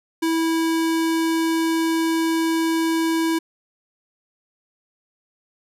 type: tone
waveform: square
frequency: 326.8 Hz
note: E4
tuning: 15 cents flat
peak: -19 dBFS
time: 0.22-3.39 s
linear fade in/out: 10 ms
effects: resampled to 32000 Hz